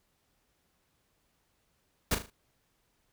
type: noise with echo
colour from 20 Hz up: pink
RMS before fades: -27 dBFS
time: 2.11-2.15 s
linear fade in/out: 5 ms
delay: 38 ms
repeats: 4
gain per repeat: -8 dB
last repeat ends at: 2.302 s
effects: pink hiss -74 dBFS RMS until 3.12 s